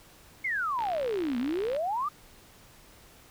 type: exponential two-way sweep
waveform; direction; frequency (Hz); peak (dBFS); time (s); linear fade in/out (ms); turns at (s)
sine; down then up; 2217 to 232.5 to 1253; -27; 0.44-2.09; 10; 1.38
type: click train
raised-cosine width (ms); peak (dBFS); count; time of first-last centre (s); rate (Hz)
0.3; -24; 62; 0.79-1.764; 62.6
effects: pink hiss -55 dBFS RMS until 3.3 s